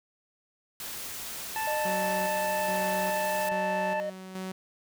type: noise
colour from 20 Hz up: white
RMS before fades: -38 dBFS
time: 0.8-3.49 s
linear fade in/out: 2 ms
type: harmonic tone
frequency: 880 Hz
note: A5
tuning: in tune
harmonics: 1 / 2 / 3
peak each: -30 / -36 / -40 dBFS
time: 1.56-4 s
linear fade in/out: 0 ms
type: tone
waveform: triangle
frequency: 610 Hz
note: D#5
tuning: 34 cents flat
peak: -28 dBFS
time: 1.67-4.1 s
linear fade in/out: 5 ms
type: tone with tremolo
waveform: sawtooth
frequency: 187.5 Hz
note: F#3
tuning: 23 cents sharp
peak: -30 dBFS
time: 1.85-4.52 s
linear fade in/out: 5 ms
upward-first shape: square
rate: 1.2 Hz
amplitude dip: 55%
effects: none